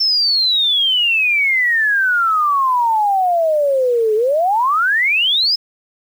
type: exponential two-way sweep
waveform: sine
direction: down then up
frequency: 5380 to 421.2 to 5220 Hz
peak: -12 dBFS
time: 0-5.56 s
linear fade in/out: 10 ms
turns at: 4.15 s
effects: 7-bit